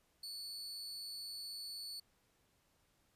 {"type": "tone with amplitude modulation", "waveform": "40% pulse", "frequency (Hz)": 4448, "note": "C#8", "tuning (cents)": 5, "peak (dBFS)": -40, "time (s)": [0.23, 2], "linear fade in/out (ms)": 5, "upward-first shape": "sine", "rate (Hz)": 281, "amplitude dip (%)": 60, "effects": ["pink hiss -75 dBFS RMS until 3.15 s", "resampled to 32000 Hz"]}